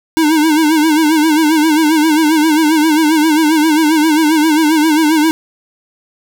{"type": "tone with vibrato", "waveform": "square", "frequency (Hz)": 311.1, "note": "D#4", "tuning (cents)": 0, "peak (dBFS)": -9, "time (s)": [0.17, 5.31], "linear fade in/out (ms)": 0, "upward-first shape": "sine", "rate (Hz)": 7.5, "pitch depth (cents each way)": 84, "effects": []}